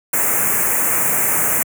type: band-stop noise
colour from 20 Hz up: white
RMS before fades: -17 dBFS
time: 0.13-1.63 s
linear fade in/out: 5 ms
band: 2400 to 6800 Hz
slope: 48 dB/octave
effects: high-pass 100 Hz 12 dB/octave